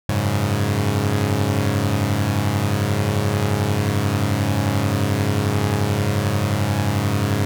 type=chord; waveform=sawtooth; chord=F# suspended second; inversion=none; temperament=equal; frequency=92.5 / 103.83 / 138.59 Hz; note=F#2 / G#2 / C#3; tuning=0 / 0 / 0 cents; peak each=-20 / -16 / -20 dBFS; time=0.09-7.45 s; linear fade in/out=0 ms; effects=none